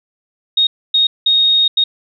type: tone bursts at uneven times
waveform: sine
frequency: 3729 Hz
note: A#7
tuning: in tune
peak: -9 dBFS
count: 4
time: 0.57-0.67 / 0.94-1.07 / 1.26-1.68 / 1.77-1.84 s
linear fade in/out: 5 ms
effects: none